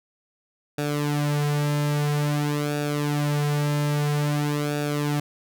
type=tone with flanger; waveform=sawtooth; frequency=146.9 Hz; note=D3; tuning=1 cent sharp; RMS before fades=-24 dBFS; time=0.78-5.2 s; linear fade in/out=5 ms; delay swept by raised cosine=0.96 to 4.16 ms; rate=0.5 Hz; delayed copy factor=-0.75; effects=none